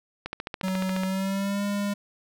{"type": "click train", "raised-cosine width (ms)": 0.3, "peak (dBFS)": -16, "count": 12, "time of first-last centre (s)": [0.26, 1.035], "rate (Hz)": 14.2}
{"type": "tone with pitch glide", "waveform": "square", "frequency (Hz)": [187.9, 202.6], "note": ["F#3", "G#3"], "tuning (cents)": [27, -43], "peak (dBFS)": -26, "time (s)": [0.63, 1.94], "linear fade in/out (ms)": 10, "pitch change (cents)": 130, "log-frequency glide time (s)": [1.03, 1.64]}
{"effects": []}